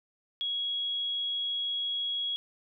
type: tone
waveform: sine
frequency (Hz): 3322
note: G#7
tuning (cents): 0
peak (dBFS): -29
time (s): 0.41-2.36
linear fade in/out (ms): 0
effects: none